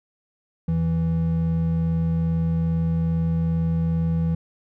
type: tone pair together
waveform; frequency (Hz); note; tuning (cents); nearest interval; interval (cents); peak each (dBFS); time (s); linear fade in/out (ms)
triangle; 82.41 / 164.82; E2 / E3; 0 / 0; octave; 1200; -25 / -18; 0.68-4.35; 5
effects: none